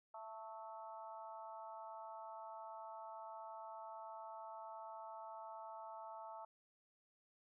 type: harmonic tone with a mistuned harmonic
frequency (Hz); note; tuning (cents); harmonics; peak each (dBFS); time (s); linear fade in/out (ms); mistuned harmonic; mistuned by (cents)
221.4; A3; +11; 3 / 4 / 5 / 6; -54 / -51 / -58 / -58; 0.14-6.45; 5; 6; -35
effects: none